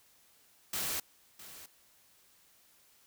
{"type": "noise with echo", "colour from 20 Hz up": "white", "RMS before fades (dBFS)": -35, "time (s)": [0.73, 1], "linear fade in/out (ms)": 5, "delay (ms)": 660, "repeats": 1, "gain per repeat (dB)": -15, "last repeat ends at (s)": 1.66, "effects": ["white hiss -65 dBFS RMS until 3.06 s"]}